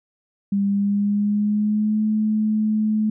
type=tone with pitch glide; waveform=sine; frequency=199.5 to 215.1 Hz; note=G3 to A3; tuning=+31 to -39 cents; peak=-17 dBFS; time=0.52-3.1 s; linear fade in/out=5 ms; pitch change=+130 cents; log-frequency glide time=0.67-2.03 s; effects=none